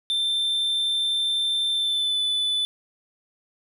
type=tone with pitch glide; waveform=triangle; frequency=3564 to 3491 Hz; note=A7 to A7; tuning=+22 to -14 cents; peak=-20 dBFS; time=0.1-2.65 s; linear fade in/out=0 ms; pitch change=-36 cents; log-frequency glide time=1.72-2.23 s; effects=none